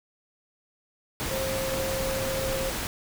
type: tone in noise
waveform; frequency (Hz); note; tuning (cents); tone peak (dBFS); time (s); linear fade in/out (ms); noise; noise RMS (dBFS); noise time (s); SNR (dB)
sine; 532; C5; +29; -29; 1.31-2.7; 0; pink; -31; 1.2-2.87; -1
effects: none